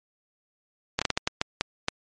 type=slowing click train; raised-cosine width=0.2 ms; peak=-6 dBFS; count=9; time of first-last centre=0.99-1.884 s; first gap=26 ms; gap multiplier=1.4; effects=MP3 48 kbps